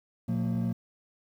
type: tone cluster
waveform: triangle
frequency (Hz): 118.5 / 179.3 / 228.7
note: A#2 / F3 / A#3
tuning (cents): +29 / +46 / -33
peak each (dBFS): -28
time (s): 0.28-0.73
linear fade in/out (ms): 10
effects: tanh soft clip ceiling -20 dBFS + 10-bit